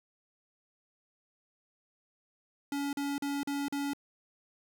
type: tone bursts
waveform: square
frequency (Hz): 282.8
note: C#4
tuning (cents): +35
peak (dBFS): -32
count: 5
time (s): 2.72-3.934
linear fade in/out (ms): 2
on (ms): 210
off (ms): 41
effects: none